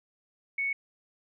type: tone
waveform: sine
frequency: 2217 Hz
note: C#7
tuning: in tune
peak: -27 dBFS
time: 0.58-0.73 s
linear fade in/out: 5 ms
effects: none